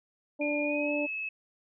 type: harmonic tone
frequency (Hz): 293.7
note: D4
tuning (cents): 0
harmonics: 1 / 2 / 3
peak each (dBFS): -31 / -31 / -44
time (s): 0.39-1.07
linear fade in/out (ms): 20
type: tone with pitch glide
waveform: sine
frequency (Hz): 2417 to 2590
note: D7 to E7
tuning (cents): +49 to -31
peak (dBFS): -32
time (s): 0.41-1.29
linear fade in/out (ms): 5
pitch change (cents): +120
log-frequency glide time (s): 0.62-0.92
effects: none